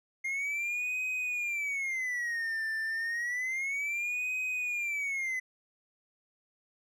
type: tone with vibrato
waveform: triangle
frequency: 2114 Hz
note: C7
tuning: 17 cents sharp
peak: -29 dBFS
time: 0.24-5.4 s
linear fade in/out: 10 ms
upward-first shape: sine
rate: 0.3 Hz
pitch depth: 300 cents each way
effects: none